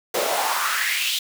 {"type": "noise with high-pass filter sweep", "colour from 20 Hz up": "pink", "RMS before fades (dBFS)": -23, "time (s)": [0.14, 1.19], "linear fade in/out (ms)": 5, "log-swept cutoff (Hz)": [440, 3600], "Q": 3.8, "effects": []}